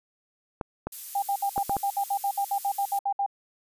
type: clicks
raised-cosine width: 1 ms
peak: -16 dBFS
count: 5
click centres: 0.612 / 0.87 / 1.579 / 1.695 / 1.767 s
type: noise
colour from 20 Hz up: violet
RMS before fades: -36 dBFS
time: 0.92-2.99 s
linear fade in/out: 5 ms
type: tone bursts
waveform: sine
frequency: 798 Hz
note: G5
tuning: 31 cents sharp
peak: -23 dBFS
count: 16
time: 1.15-3.263 s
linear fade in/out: 5 ms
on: 73 ms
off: 63 ms
effects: resampled to 32000 Hz